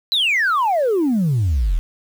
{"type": "exponential sweep", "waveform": "sine", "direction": "down", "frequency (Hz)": [4100, 36.71], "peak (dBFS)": -13, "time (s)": [0.12, 1.79], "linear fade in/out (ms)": 0, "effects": ["tanh soft clip ceiling -12 dBFS", "7-bit"]}